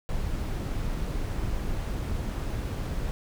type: noise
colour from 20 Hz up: brown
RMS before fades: -30 dBFS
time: 0.09-3.11 s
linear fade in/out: 0 ms
effects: none